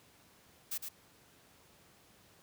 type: noise with echo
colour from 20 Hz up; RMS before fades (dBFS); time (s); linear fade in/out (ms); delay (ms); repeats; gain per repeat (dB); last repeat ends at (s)
blue; -37; 0.71-0.78; 10; 110; 1; -5; 0.89
effects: pink hiss -63 dBFS RMS until 2.42 s + high-pass 80 Hz 12 dB/octave